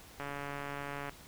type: click train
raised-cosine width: 0.5 ms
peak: -25 dBFS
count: 128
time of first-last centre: 0.2-1.094 s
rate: 142 Hz
effects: pink hiss -54 dBFS RMS until 1.27 s